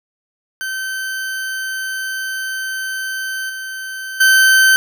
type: tone with level steps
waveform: 40% pulse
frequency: 1543 Hz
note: G6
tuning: 28 cents flat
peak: -20 / -24 / -7 dBFS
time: 0.61-4.76 s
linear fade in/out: 0 ms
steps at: 3.49 / 4.2 s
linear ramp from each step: 10 ms
effects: none